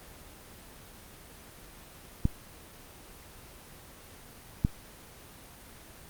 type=clicks; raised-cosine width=5 ms; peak=-11 dBFS; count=2; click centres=2.254 / 4.649 s; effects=pink hiss -50 dBFS RMS until 6.09 s + Opus 24 kbps